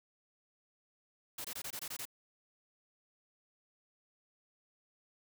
white noise bursts, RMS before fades -42 dBFS, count 8, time 1.38-2.054 s, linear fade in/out 5 ms, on 65 ms, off 22 ms, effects none

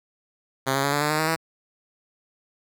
5% pulse tone with pitch steps, 133.7 / 137.46 / 141.32 / 145.3 / 149.38 / 153.58 / 157.9 / 162.34 Hz, C3 / C#3 / C#3 / D3 / D3 / D#3 / D#3 / E3, +38 / -14 / +34 / -18 / +30 / -22 / +26 / -26 cents, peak -10 dBFS, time 0.66-1.364 s, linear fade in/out 20 ms, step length 88 ms, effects none

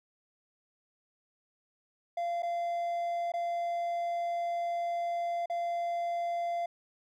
triangle tone with dropouts, 689 Hz, F5, 24 cents flat, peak -28 dBFS, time 2.17-6.66 s, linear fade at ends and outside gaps 5 ms, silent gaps 2.423-2.43 / 3.32-3.337 / 5.459-5.498 s, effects none

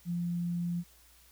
sine tone, 173.3 Hz, F3, 13 cents flat, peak -30 dBFS, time 0.05-0.84 s, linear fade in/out 50 ms, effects added 60 Hz sine -63 dBFS peak until 1.31 s + white hiss -61 dBFS RMS until 1.31 s

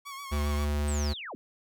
sawtooth tone with vibrato, 1108.7 Hz, C#6, in tune, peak -35 dBFS, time 0.05-0.66 s, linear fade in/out 20 ms, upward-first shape sine, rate 7.5 Hz, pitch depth 51 cents each way
square tone, 73.42 Hz, D2, in tune, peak -27 dBFS, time 0.31-1.14 s, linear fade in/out 20 ms
sine linear sweep, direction down, 8380 to 177.2 Hz, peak -37 dBFS, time 0.88-1.35 s, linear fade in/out 0 ms
effects none

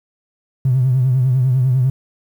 triangle tone with vibrato, 128.8 Hz, C3, 27 cents flat, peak -8 dBFS, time 0.65-1.9 s, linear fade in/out 5 ms, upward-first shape sine, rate 10 Hz, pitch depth 79 cents each way, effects tanh soft clip ceiling -9 dBFS + 8-bit

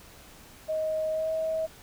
sine tone with pitch glide, 628 to 639.7 Hz, D#5 to D#5, +16 to +48 cents, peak -26 dBFS, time 0.68-1.67 s, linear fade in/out 20 ms, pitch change +32 cents, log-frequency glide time 1.1-1.31 s, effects pink hiss -51 dBFS RMS until 1.82 s

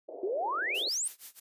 pink band-pass noise, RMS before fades -43 dBFS, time 0.08-0.89 s, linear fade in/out 10 ms, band 360 to 660 Hz, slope 48 dB/octave
sine exponential sweep, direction up, 349.2 to 9397 Hz, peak -29 dBFS, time 0.23-1.08 s, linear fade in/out 5 ms
blue noise with tremolo, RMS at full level -43 dBFS, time 0.74-1.4 s, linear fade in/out 10 ms, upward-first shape sine, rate 6.3 Hz, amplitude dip 95%
effects resampled to 32000 Hz

